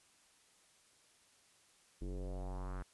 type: tone with low-pass filter sweep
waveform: square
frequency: 46.25 Hz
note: F#1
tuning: in tune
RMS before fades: -42 dBFS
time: 2.01-2.83 s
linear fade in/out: 10 ms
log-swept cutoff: 340 to 1500 Hz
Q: 2.8
effects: white hiss -68 dBFS RMS until 2.93 s + resampled to 24000 Hz